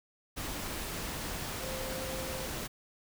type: tone in noise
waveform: sine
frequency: 523.3 Hz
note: C5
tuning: in tune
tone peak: -40 dBFS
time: 1.62-2.47 s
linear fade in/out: 20 ms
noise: pink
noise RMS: -38 dBFS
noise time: 0.36-2.68 s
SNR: -5 dB
effects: none